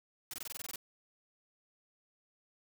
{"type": "noise bursts", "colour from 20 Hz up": "white", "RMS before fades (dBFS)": -42, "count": 10, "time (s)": [0.31, 0.759], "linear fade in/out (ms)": 2, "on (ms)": 26, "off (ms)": 21, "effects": []}